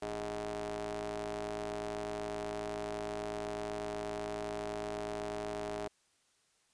sawtooth ring-modulated tone, 108.6 Hz, A2, 22 cents flat, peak -30 dBFS, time 0.02-5.88 s, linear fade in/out 5 ms, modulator 519 Hz, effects white hiss -72 dBFS RMS until 6.73 s + resampled to 22050 Hz

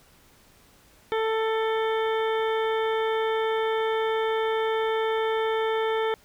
harmonic tone, 443.1 Hz, A4, 12 cents sharp, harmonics 1 / 2 / 3 / 4 / 5 / 7 / 8, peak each -24 / -30 / -34 / -36 / -38 / -41 / -42 dBFS, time 1.12-6.14 s, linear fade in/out 0 ms, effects pink hiss -57 dBFS RMS until 6.24 s

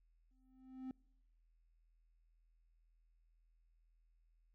triangle tone with exponential growth, 260 Hz, C4, 11 cents flat, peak -39 dBFS, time 0.31-0.91 s, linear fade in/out 0 ms, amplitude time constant 130 ms, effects noise-tail reverb RT60 0.8 s tail -26 dB re dry + added 41 Hz sine -70 dBFS peak until 4.54 s

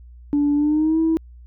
sine tone with pitch glide, 290 to 323.6 Hz, D4 to E4, -22 to -32 cents, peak -14 dBFS, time 0.33-1.17 s, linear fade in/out 0 ms, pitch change +190 cents, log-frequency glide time 0.55-0.99 s, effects tanh soft clip ceiling -12 dBFS + added 60 Hz sine -40 dBFS peak until 1.46 s

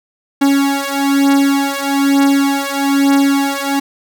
45% pulse beating tone pair, 277.2 / 278.3 Hz, C#4 / C#4, 0 / +7 cents, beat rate 1.1 Hz, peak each -14 dBFS, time 0.41-3.8 s, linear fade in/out 10 ms, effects none

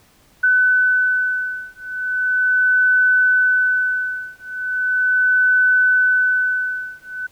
sine beating tone pair, 1504 / 1504.38 Hz, F#6 / F#6, +28 / +28 cents, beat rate 0.38 Hz, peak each -17 dBFS, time 0.43-7.27 s, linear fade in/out 10 ms, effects pink hiss -54 dBFS RMS until 7.31 s

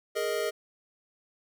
square chord, Ab suspended second, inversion none, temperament equal, 415.3 / 466.2 / 622.3 Hz, Ab4 / Bb4 / Eb5, 0 / 0 / 0 cents, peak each -33 dBFS, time 0.15-0.51 s, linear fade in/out 20 ms, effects none

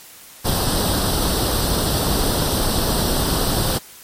pink noise with comb filter, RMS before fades -19 dBFS, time 0.44-3.79 s, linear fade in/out 20 ms, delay 0.22 ms, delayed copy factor +0.75, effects white hiss -42 dBFS RMS until 4.03 s + MP3 64 kbps

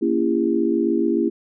sine chord, A# diminished seventh, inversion none, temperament just, 233.1 / 279.7 / 335.6 / 402.8 Hz, A#3 / C#4 / E4 / G4, 0 / +16 / +31 / +47 cents, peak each -23 / -24 / -20 / -24 dBFS, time 0.01-1.3 s, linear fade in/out 20 ms, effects none

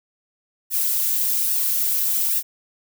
violet noise with flanger, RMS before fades -21 dBFS, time 0.7-2.43 s, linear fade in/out 50 ms, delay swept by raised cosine 1.1 to 5.3 ms, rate 1.2 Hz, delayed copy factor +0.75, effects none

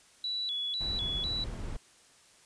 sine tone with vibrato, 3657 Hz, A#7, 34 cents flat, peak -31 dBFS, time 0.24-1.44 s, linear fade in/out 2 ms, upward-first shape square, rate 2 Hz, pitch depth 130 cents each way
brown noise, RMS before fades -38 dBFS, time 0.8-1.77 s, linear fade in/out 10 ms
effects white hiss -60 dBFS RMS until 2.45 s + resampled to 22050 Hz

